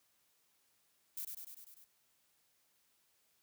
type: noise with echo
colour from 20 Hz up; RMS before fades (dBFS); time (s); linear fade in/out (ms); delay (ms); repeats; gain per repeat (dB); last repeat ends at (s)
violet; -42; 1.17-1.25; 5; 99; 6; -3; 1.844
effects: white hiss -75 dBFS RMS until 3.42 s + high-pass 60 Hz 12 dB/octave